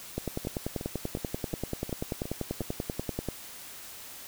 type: two click trains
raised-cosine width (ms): 2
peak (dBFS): -17 / -23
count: 33 / 7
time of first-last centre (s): 0.18-3.287 / 0.45-2.616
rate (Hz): 10.3 / 2.77
effects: white hiss -45 dBFS RMS until 4.27 s